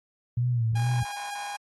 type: tone with vibrato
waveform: sine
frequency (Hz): 117.8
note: A#2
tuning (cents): +19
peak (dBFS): -22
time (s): 0.37-1.03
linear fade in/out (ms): 5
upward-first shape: sine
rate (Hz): 2.3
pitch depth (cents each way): 88
type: tone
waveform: sawtooth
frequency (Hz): 815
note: G#5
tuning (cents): -33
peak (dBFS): -30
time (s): 0.75-1.57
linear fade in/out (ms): 10
effects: AAC 32 kbps